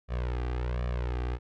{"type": "tone with flanger", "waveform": "sawtooth", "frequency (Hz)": 61, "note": "B1", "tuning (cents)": -21, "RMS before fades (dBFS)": -31, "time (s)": [0.08, 1.39], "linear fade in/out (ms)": 50, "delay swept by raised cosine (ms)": [1.7, 2.55], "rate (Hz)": 1.3, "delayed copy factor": 0.95, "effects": ["low-pass 3000 Hz 12 dB/octave"]}